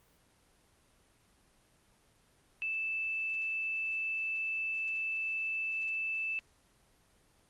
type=tone; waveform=sine; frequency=2637 Hz; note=E7; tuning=in tune; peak=-32 dBFS; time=2.62-6.39 s; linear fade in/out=0 ms; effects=pink hiss -67 dBFS RMS until 7.49 s + Opus 24 kbps

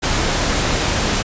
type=noise; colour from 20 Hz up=pink; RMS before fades=-18 dBFS; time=0.02-1.23 s; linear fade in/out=20 ms; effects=resampled to 16000 Hz

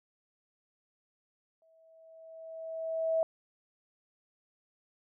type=tone with exponential growth; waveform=sine; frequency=649 Hz; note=E5; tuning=27 cents flat; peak=-24 dBFS; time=1.62-3.23 s; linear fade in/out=1 ms; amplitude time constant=350 ms; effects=none

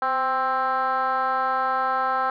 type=tone with frequency modulation; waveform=sine; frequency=1051 Hz; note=C6; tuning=7 cents sharp; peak=-19 dBFS; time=0.02-2.3 s; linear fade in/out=2 ms; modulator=266 Hz; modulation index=1.6; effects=tanh soft clip ceiling -17 dBFS

